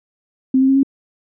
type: tone with pitch steps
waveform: sine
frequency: 261.6 / 265.4 / 269.3 / 273.2 Hz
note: C4 / C4 / C#4 / C#4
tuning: 0 / +25 / -50 / -25 cents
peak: -10 dBFS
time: 0.54-0.832 s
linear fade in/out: 5 ms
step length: 73 ms
effects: none